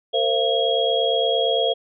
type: tone cluster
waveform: sine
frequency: 458.3 / 527 / 677 / 3291 Hz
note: A#4 / C5 / E5 / G#7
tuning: -29 / +12 / +46 / -16 cents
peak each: -23 dBFS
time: 0.13-1.74 s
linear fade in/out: 20 ms
effects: none